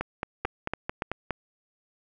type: two click trains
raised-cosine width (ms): 0.5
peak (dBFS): -13 / -14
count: 4 / 6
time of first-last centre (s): 0.45-1.307 / 0.01-1.116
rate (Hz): 3.5 / 4.52
effects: none